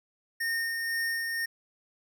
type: tone with tremolo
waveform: square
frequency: 1835 Hz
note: A#6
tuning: 28 cents flat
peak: -28 dBFS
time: 0.4-1.46 s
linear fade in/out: 10 ms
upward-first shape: sine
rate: 2 Hz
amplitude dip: 30%
effects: none